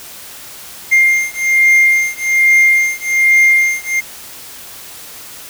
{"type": "beating tone pair", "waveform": "triangle", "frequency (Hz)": [2112, 2113.2], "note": ["C7", "C7"], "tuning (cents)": [16, 17], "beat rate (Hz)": 1.2, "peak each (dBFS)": -10, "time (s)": [0.91, 4.01], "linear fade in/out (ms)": 20, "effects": ["white hiss -33 dBFS RMS until 5.49 s"]}